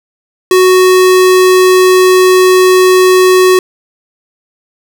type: tone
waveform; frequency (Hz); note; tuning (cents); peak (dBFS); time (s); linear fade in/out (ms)
square; 370; F#4; 0; -4; 0.51-3.59; 2
effects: none